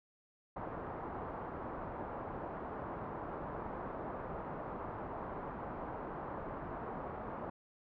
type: low-pass noise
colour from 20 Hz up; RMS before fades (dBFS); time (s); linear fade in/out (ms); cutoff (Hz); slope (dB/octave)
white; -43; 0.56-7.5; 5; 1100; 24
effects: none